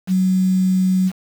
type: tone with quantisation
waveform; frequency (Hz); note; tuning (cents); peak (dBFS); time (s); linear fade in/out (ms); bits
sine; 186.6; F#3; +15; -13; 0.07-1.12; 50; 6
effects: none